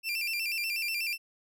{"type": "tone with vibrato", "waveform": "30% pulse", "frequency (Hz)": 2526, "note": "D#7", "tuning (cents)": 26, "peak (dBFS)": -27, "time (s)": [0.03, 1.18], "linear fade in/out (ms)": 50, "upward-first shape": "square", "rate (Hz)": 8.2, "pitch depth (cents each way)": 100, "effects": []}